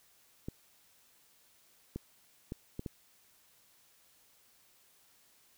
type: clicks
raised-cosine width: 3 ms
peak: -25 dBFS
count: 5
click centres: 0.485 / 1.96 / 2.521 / 2.794 / 2.862 s
effects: white hiss -66 dBFS RMS until 5.57 s